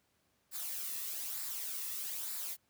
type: noise with flanger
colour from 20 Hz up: blue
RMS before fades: -40 dBFS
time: 0.51-2.57 s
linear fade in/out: 50 ms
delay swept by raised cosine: 0.32 to 1.32 ms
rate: 1.1 Hz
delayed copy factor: -0.5
effects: pink hiss -75 dBFS RMS until 2.69 s + high-pass 80 Hz 12 dB/octave